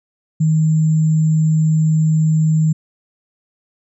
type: tone with sample-and-hold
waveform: sine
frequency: 157.3 Hz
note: D#3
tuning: 19 cents sharp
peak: -11 dBFS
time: 0.4-2.73 s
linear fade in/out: 10 ms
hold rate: 7350 Hz
effects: resampled to 24000 Hz